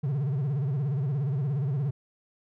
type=tone with vibrato; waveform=triangle; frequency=138.59 Hz; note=C#3; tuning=in tune; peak=-23 dBFS; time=0.03-1.91 s; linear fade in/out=10 ms; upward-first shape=sine; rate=17 Hz; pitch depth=180 cents each way; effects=none